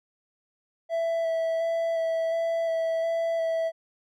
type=tone with vibrato; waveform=triangle; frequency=659.3 Hz; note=E5; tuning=in tune; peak=-22 dBFS; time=0.89-3.72 s; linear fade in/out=50 ms; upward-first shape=square; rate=1.4 Hz; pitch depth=11 cents each way; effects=none